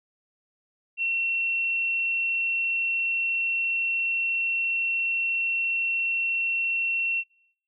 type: tone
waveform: sine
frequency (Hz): 2717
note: F7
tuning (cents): -48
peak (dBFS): -23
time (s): 0.97-7.24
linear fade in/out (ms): 50
effects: noise-tail reverb RT60 0.7 s tail -23 dB re dry